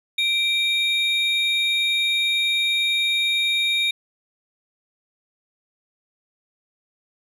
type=tone pair together; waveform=triangle; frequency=2349 / 3720 Hz; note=D7 / A#7; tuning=0 / -4 cents; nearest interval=minor sixth; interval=796 cents; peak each=-21 / -19 dBFS; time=0.18-3.91 s; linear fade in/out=5 ms; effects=none